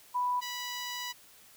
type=tone pair in turn; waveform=sine / 10% pulse; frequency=987.8 / 982.5 Hz; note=B5 / B5; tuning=0 / -9 cents; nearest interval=unison; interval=9 cents; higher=first; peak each=-27 / -27 dBFS; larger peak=neither; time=0.14-0.41 / 0.41-1.13 s; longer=second; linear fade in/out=20 ms; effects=white hiss -57 dBFS RMS until 1.56 s